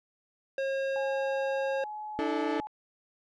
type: tone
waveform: square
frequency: 540 Hz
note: C#5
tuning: 45 cents flat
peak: -29 dBFS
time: 0.58-1.84 s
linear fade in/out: 2 ms
type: tone with pitch glide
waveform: sine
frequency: 830.6 to 850 Hz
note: G#5 to G#5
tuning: 0 to +40 cents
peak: -36 dBFS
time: 0.96-2.67 s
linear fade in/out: 0 ms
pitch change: +40 cents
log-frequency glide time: 1.48-2 s
type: chord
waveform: 35% pulse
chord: D suspended second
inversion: none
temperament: equal with one note detuned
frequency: 293.7 / 323.2 / 440 Hz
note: D4 / E4 / A4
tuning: 0 / -34 / 0 cents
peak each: -31 dBFS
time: 2.19-2.6 s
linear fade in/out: 0 ms
effects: low-pass 3000 Hz 12 dB/octave